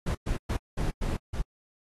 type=noise bursts at uneven times; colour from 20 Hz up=brown; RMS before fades=-28 dBFS; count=6; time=0.06-0.15 / 0.26-0.37 / 0.49-0.57 / 0.77-0.91 / 1.01-1.17 / 1.33-1.42 s; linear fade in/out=10 ms; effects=AAC 32 kbps